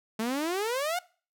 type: exponential sweep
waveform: sawtooth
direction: up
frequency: 214 to 740 Hz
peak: -24 dBFS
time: 0.19-0.99 s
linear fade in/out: 5 ms
effects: noise-tail reverb RT60 0.4 s tail -22 dB re dry